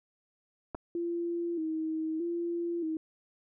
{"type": "clicks", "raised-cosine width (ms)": 1, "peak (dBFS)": -24, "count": 2, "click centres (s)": [0.747, 0.75]}
{"type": "tone with vibrato", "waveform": "sine", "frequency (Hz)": 329.6, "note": "E4", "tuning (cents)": 0, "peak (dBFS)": -30, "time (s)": [0.95, 2.97], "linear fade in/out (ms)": 2, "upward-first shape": "square", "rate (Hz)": 0.8, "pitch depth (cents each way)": 65}
{"effects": []}